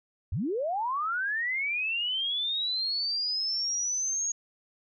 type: linear sweep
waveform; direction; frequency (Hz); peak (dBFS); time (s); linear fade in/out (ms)
sine; up; 63.3 to 6645; -27; 0.32-4.32; 5
effects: none